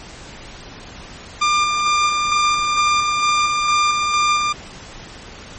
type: tone with tremolo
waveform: sawtooth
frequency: 1196 Hz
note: D6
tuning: 31 cents sharp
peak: -10 dBFS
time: 1.41-4.53 s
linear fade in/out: 10 ms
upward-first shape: square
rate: 2.2 Hz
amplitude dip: 30%
effects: pink hiss -37 dBFS RMS until 5.58 s + MP3 32 kbps